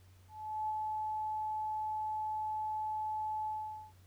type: tone with ADSR envelope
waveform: sine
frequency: 862 Hz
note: A5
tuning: 36 cents flat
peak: -32 dBFS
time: 0.28-3.93 s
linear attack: 410 ms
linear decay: 30 ms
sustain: -2 dB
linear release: 460 ms
effects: added 92 Hz sine -58 dBFS peak until 4.06 s + pink hiss -68 dBFS RMS until 4.06 s